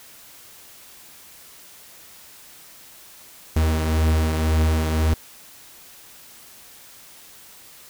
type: beating tone pair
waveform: 45% pulse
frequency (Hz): 77.3 / 79.2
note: D#2 / D#2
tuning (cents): -11 / +31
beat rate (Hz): 1.9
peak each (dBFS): -26 / -18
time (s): 3.56-5.14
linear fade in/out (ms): 5
effects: white hiss -46 dBFS RMS until 7.89 s